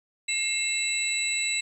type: tone cluster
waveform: sine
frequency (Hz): 2141 / 2679 / 3957 / 7830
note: C7 / E7 / B7 / B8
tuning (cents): +39 / +27 / +3 / -16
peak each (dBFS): -30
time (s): 0.28-1.61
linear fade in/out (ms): 10
effects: tanh soft clip ceiling -14 dBFS + 10-bit